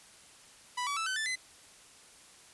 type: tone with pitch steps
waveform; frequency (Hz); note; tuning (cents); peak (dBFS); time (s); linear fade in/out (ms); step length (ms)
sawtooth; 987.8 / 1141.3 / 1318.6 / 1523.4 / 1760.1 / 2033; B5 / D6 / E6 / G6 / A6 / B6; 0 / -50 / 0 / -50 / 0 / +50; -28; 0.77-1.358; 10; 98
effects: white hiss -56 dBFS RMS until 2.53 s + resampled to 24000 Hz